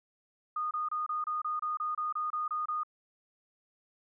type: tone bursts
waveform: sine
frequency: 1230 Hz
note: D#6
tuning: 20 cents flat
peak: -30 dBFS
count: 13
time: 0.56-2.834 s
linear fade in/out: 5 ms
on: 150 ms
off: 27 ms
effects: none